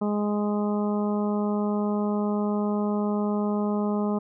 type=harmonic tone; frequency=207.6 Hz; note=G#3; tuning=in tune; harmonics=1 / 2 / 3 / 4 / 5 / 6; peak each=-24 / -30 / -34 / -36 / -38 / -40 dBFS; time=0.01-4.19 s; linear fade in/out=10 ms; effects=none